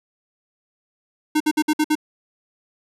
square tone bursts, 305.7 Hz, D#4, 30 cents flat, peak -16 dBFS, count 6, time 1.35-1.954 s, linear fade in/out 10 ms, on 54 ms, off 56 ms, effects resampled to 32000 Hz

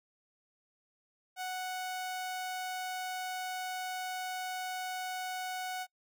sawtooth tone, 740 Hz, F#5, in tune, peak -32 dBFS, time 1.36-5.87 s, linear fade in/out 50 ms, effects noise-tail reverb RT60 0.1 s tail -25 dB re dry

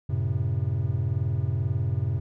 triangle chord, F# diminished, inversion none, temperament just, 92.5 / 111 / 133.2 Hz, F#2 / A2 / C3, 0 / +16 / +31 cents, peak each -26 dBFS, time 0.09-2.2 s, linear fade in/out 10 ms, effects none

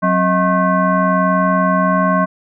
sine tone with frequency modulation, 633 Hz, D#5, 30 cents sharp, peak -11 dBFS, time 0.02-2.26 s, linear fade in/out 20 ms, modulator 449 Hz, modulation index 1.6, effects none

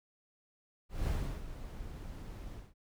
brown noise with ADSR envelope, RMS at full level -32 dBFS, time 0.89-2.74 s, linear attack 180 ms, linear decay 350 ms, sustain -12 dB, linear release 200 ms, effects none

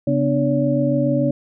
sine tone cluster, 137.7 / 248.9 / 295.9 / 568 Hz, C#3 / B3 / D4 / C#5, -11 / +14 / +13 / +42 cents, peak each -21 dBFS, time 0.07-1.31 s, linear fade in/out 5 ms, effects none

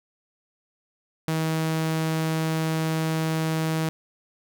sawtooth tone, 159.8 Hz, D#3, 47 cents sharp, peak -19 dBFS, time 1.28-3.89 s, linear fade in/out 0 ms, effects none

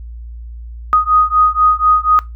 sine beating tone pair, 1244.5 / 1248.6 Hz, D#6 / D#6, 0 / +6 cents, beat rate 4.1 Hz, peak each -12 dBFS, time 0.93-2.19 s, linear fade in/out 0 ms, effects noise-tail reverb RT60 0.2 s tail -20 dB re dry + added 58 Hz sine -27 dBFS peak until 2.35 s

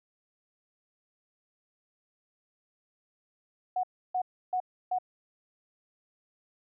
sine tone bursts, 735 Hz, F#5, 12 cents flat, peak -26 dBFS, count 4, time 3.76-4.986 s, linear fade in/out 5 ms, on 74 ms, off 310 ms, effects none

